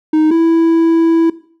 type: tone pair in turn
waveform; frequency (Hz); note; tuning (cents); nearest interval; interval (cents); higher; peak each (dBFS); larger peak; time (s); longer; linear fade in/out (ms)
triangle; 311.1 / 329.7; D#4 / E4; 0 / 0; minor second; 100; second; -6; neither; 0.13-0.31 / 0.31-1.3; second; 5
effects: noise-tail reverb RT60 0.5 s tail -18 dB re dry